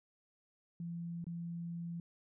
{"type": "tone with dropouts", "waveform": "sine", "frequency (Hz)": 170, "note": "F3", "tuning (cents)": -46, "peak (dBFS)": -39, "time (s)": [0.8, 2], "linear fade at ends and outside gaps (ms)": 2, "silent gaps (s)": [1.243, 1.267], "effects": []}